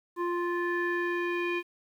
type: tone with low-pass filter sweep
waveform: square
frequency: 349.1 Hz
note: F4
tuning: 1 cent flat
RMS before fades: -30 dBFS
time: 0.16-1.63 s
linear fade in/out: 50 ms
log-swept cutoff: 1300 to 2500 Hz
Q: 4.4
effects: 10-bit